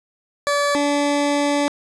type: tone pair in turn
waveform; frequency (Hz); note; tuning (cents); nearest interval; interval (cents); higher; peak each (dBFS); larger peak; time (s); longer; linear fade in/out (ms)
20% pulse; 575 / 288.3; D5 / D4; -37 / -32; octave; 1195; first; -12; neither; 0.47-0.75 / 0.75-1.68; second; 0
effects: resampled to 22050 Hz + 8-bit